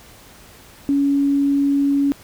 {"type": "tone", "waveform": "sine", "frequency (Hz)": 280.7, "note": "C#4", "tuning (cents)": 22, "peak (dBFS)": -14, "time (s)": [0.89, 2.12], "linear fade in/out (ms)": 0, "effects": ["pink hiss -45 dBFS RMS until 2.23 s"]}